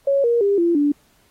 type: tone with pitch steps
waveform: sine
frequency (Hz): 554.4 / 471.6 / 401.2 / 341.3 / 290.3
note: C#5 / A#4 / G4 / F4 / D4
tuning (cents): 0 / +20 / +40 / -40 / -20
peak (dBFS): -14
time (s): 0.07-0.92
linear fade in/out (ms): 5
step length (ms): 170
effects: pink hiss -59 dBFS RMS until 1.3 s + AAC 48 kbps